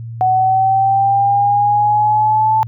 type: exponential sweep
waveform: sine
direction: up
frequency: 744 to 879 Hz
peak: -10 dBFS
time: 0.21-2.63 s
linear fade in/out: 0 ms
effects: added 115 Hz sine -25 dBFS peak until 2.67 s